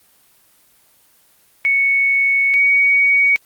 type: tone pair in turn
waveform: sine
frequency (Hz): 2217 / 2245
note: C#7 / C#7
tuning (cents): 0 / +21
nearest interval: unison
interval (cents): 21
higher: second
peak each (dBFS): -12 / -10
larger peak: second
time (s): 1.65-2.54 / 2.54-3.36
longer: first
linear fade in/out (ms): 0
effects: white hiss -54 dBFS RMS until 3.45 s + Opus 24 kbps